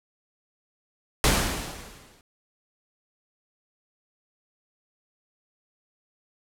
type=noise with exponential decay; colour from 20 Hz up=pink; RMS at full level=-18 dBFS; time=1.24-2.21 s; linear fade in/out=1 ms; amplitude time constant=210 ms; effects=low-pass 12000 Hz 12 dB/octave